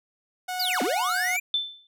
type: tone with pitch glide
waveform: sawtooth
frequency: 733 to 728.4 Hz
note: F#5 to F#5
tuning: -16 to -27 cents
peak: -25 dBFS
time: 0.48-1.37 s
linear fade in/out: 10 ms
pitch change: -11 cents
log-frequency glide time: 0.73-0.88 s
type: linear two-way sweep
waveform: square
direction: down then up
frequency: 5120 to 222.9 to 2426 Hz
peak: -25 dBFS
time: 0.59-1.4 s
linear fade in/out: 10 ms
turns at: 0.82 s
type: tone with exponential decay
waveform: sine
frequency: 3533 Hz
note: A7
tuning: 6 cents sharp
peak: -19 dBFS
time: 1.54-1.87 s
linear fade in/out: 2 ms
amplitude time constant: 70 ms
effects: none